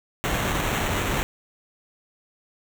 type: noise with sample-and-hold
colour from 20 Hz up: pink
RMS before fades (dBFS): -25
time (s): 0.24-1.23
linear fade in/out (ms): 0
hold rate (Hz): 4900
effects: none